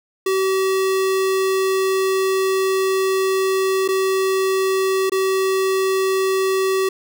square tone with dropouts, 381.9 Hz, G4, 45 cents flat, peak -17 dBFS, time 0.26-6.89 s, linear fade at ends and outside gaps 5 ms, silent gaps 3.879-3.886 / 5.097-5.119 s, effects none

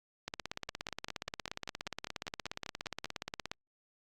two click trains, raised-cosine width 0.2 ms, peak -22 / -20 dBFS, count 13 / 56, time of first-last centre 0.69-3.057 / 0.28-3.515 s, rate 5.07 / 17 Hz, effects Opus 48 kbps

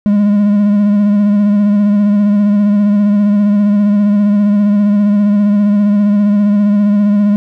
triangle tone with vibrato, 205.4 Hz, G#3, 19 cents flat, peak -5 dBFS, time 0.06-7.36 s, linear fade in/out 0 ms, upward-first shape sine, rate 15 Hz, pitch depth 31 cents each way, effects none

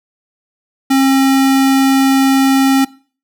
square tone, 269.1 Hz, C4, 49 cents sharp, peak -9 dBFS, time 0.9-2.85 s, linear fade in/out 10 ms, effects noise-tail reverb RT60 0.4 s tail -21 dB re dry

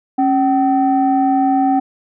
sine tone pair together, 273.3 / 765 Hz, C#4 / G5, -24 / -42 cents, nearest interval octave + tritone, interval 1782 cents, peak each -13 dBFS, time 0.18-1.8 s, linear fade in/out 10 ms, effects tanh soft clip ceiling -6 dBFS

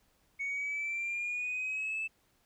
sine exponential sweep, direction up, 2217 to 2637 Hz, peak -31 dBFS, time 0.39-2.08 s, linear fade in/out 20 ms, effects tanh soft clip ceiling -30 dBFS + pink hiss -71 dBFS RMS until 2.45 s

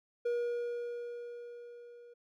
triangle tone with level ramp, 478.1 Hz, A#4, 44 cents sharp, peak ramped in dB -27 to -50 dBFS, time 0.25-2.14 s, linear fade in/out 10 ms, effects none

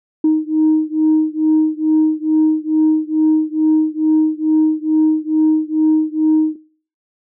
sine beating tone pair, 311.1 / 313.4 Hz, D#4 / D#4, 0 / +13 cents, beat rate 2.3 Hz, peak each -14 dBFS, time 0.24-6.56 s, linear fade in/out 5 ms, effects noise-tail reverb RT60 0.5 s tail -20 dB re dry + tanh soft clip ceiling -6 dBFS

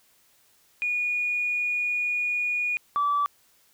sine tone pair in turn, 2449 / 1155.8 Hz, D#7 / D6, -28 / -28 cents, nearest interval octave + minor second, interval 1300 cents, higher first, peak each -23 / -20 dBFS, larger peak second, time 0.82-2.77 / 2.96-3.26 s, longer first, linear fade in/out 0 ms, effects tanh soft clip ceiling -17 dBFS + white hiss -62 dBFS RMS until 3.73 s

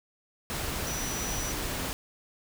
sine tone in noise, 5890 Hz, F#8, 9 cents flat, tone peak -36 dBFS, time 0.87-1.52 s, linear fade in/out 0 ms, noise pink, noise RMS -33 dBFS, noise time 0.5-1.93 s, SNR -6 dB, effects none

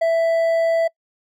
triangle tone with hard clipping, 661 Hz, E5, 5 cents sharp, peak -16 dBFS, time 0.01-0.88 s, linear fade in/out 10 ms, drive 7 dB, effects noise-tail reverb RT60 0.1 s tail -26 dB re dry

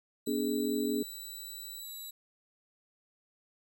10% pulse tone with pitch glide, 3951 to 3926 Hz, B7 to B7, 0 to -11 cents, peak -35 dBFS, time 0.26-2.11 s, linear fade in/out 10 ms, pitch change -11 cents, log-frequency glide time 1.73-1.87 s
sine chord, G# diminished, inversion first, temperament equal with one note detuned, 246.9 / 291.5 / 415.3 Hz, B3 / D4 / G#4, 0 / -13 / 0 cents, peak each -33 dBFS, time 0.27-1.03 s, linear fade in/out 5 ms
effects none

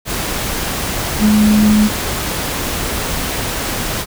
sine tone in noise, 212 Hz, G#3, 36 cents sharp, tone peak -8 dBFS, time 1.19-1.9 s, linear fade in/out 50 ms, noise pink, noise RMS -20 dBFS, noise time 0.05-4.06 s, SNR +9 dB, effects none

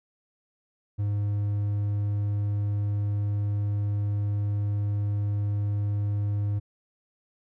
triangle tone, 102.6 Hz, G#2, 21 cents flat, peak -22 dBFS, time 0.98-6.6 s, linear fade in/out 20 ms, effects none

